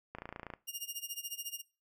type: click train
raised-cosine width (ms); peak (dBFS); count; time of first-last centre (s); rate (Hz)
0.5; -27; 12; 0.15-0.537; 28.4
type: tone with tremolo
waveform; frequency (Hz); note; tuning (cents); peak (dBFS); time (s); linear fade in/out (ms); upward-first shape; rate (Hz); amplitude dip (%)
10% pulse; 2832; F7; +23; -28; 0.67-1.62; 20; sine; 14; 90
effects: noise-tail reverb RT60 0.3 s tail -20 dB re dry